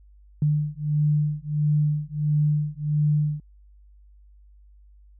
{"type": "beating tone pair", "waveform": "sine", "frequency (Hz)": [148.9, 150.4], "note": ["D3", "D3"], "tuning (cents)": [24, 42], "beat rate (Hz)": 1.5, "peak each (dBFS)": -23, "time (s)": [0.42, 3.4], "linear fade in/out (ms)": 2, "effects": ["added 50 Hz sine -49 dBFS peak until 5.19 s"]}